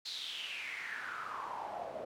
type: noise with band-pass filter sweep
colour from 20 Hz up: pink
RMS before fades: -42 dBFS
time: 0.05-2.05 s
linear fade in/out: 10 ms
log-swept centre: 4300 to 560 Hz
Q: 6.1
effects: none